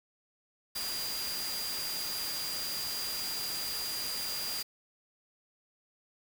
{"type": "tone in noise", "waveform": "sine", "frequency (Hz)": 4800, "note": "D8", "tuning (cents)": 37, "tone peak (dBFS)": -36, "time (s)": [0.75, 4.63], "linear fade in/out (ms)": 10, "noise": "white", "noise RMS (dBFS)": -38, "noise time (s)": [0.75, 4.63], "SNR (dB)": -1, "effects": []}